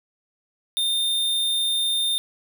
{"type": "tone", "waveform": "square", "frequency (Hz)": 3628, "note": "A#7", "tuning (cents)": -48, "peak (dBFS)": -21, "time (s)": [0.77, 2.18], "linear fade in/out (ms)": 0, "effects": []}